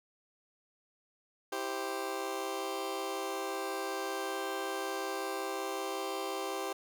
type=chord; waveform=20% pulse; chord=C major; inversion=first; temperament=just; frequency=327 / 392.4 / 523.3 Hz; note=E4 / G4 / C5; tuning=-14 / +2 / 0 cents; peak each=-37 / -32 / -35 dBFS; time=1.52-6.73 s; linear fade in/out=5 ms; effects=none